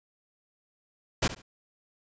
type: noise with echo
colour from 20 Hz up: pink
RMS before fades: -24 dBFS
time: 1.22-1.28 s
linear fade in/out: 10 ms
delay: 70 ms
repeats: 2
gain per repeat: -14 dB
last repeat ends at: 1.42 s
effects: resampled to 16000 Hz